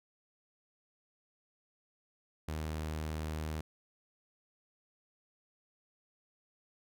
sawtooth tone, 77.78 Hz, D#2, in tune, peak -32 dBFS, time 2.48-3.61 s, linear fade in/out 5 ms, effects none

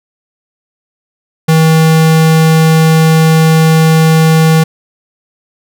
square tone, 160 Hz, D#3, 49 cents sharp, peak -5 dBFS, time 1.48-4.64 s, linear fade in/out 10 ms, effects none

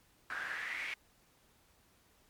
pink noise with band-pass filter sweep, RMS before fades -40 dBFS, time 0.3-0.94 s, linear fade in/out 2 ms, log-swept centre 1500 to 2300 Hz, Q 6.5, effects pink hiss -68 dBFS RMS until 2.29 s + MP3 96 kbps

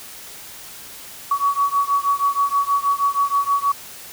sine beating tone pair, 1126 / 1132.3 Hz, C#6 / C#6, +27 / +36 cents, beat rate 6.3 Hz, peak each -19 / -20 dBFS, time 1.31-3.72 s, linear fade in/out 5 ms, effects white hiss -38 dBFS RMS until 4.12 s

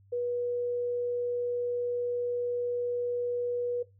sine tone, 485.6 Hz, B4, 29 cents flat, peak -28 dBFS, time 0.12-3.83 s, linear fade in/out 10 ms, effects noise-tail reverb RT60 0.2 s tail -17 dB re dry + added 98 Hz sine -57 dBFS peak until 3.99 s

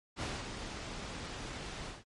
pink noise with ADSR envelope, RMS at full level -36 dBFS, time 0.16-2.04 s, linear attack 54 ms, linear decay 240 ms, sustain -6 dB, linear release 160 ms, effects low-pass 6000 Hz 12 dB/octave + MP3 48 kbps

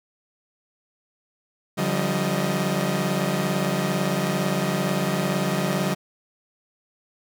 sawtooth tone cluster, 144.6 / 175.8 / 193.6 / 625 Hz, D3 / F3 / G3 / D#5, -27 / +12 / -21 / +8 cents, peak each -24 / -23 / -22 / -26 dBFS, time 1.77-5.95 s, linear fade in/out 20 ms, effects none

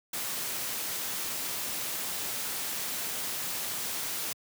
white noise, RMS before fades -34 dBFS, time 0.13-4.33 s, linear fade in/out 5 ms, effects high-pass 100 Hz 12 dB/octave

